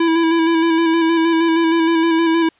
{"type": "tone with vibrato", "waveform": "square", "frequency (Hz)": 329.6, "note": "E4", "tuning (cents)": 0, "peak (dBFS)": -13, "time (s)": [0, 2.49], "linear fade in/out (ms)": 5, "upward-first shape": "square", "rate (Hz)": 6.4, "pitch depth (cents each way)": 24, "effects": ["white hiss -56 dBFS RMS until 2.59 s", "resampled to 8000 Hz"]}